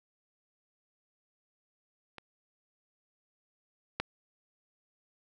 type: clicks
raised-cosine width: 0.3 ms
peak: -28 / -14 dBFS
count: 2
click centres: 2.183 / 4 s
effects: none